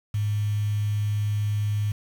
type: tone with quantisation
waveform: sine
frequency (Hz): 104.4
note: G#2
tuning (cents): +10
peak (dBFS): -22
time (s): 0.14-1.92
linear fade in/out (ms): 5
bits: 7
effects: none